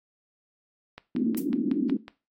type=click train; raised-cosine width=0.3 ms; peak=-24 dBFS; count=7; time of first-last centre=0.98-2.081 s; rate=5.45 Hz
type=band-pass noise; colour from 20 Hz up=white; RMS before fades=-26 dBFS; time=1.15-1.97 s; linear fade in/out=5 ms; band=220 to 300 Hz; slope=48 dB/octave
type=noise with exponential decay; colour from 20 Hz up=violet; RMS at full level=-27 dBFS; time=1.37-1.47 s; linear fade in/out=5 ms; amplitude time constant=20 ms
effects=noise-tail reverb RT60 0.3 s tail -17 dB re dry + AAC 48 kbps